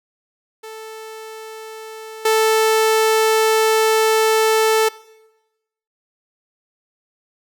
sawtooth tone with level steps, 440 Hz, A4, in tune, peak -28 / -9 dBFS, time 0.63-4.89 s, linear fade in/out 10 ms, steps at 2.25 s, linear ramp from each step 5 ms, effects noise-tail reverb RT60 1.0 s tail -21 dB re dry

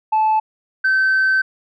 sine tone pair in turn, 870 / 1541.2 Hz, A5 / G6, -20 / -30 cents, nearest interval minor seventh, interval 990 cents, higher second, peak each -11 dBFS, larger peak neither, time 0.12-0.4 / 0.84-1.42 s, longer second, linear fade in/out 10 ms, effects tanh soft clip ceiling -11 dBFS

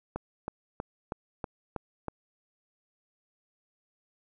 click train, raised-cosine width 1 ms, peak -19 dBFS, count 7, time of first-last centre 0.16-2.083 s, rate 3.12 Hz, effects none

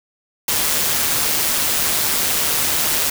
white noise with amplitude modulation, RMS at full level -17 dBFS, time 0.48-3.1 s, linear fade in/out 5 ms, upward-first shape sine, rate 152 Hz, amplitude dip 35%, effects none

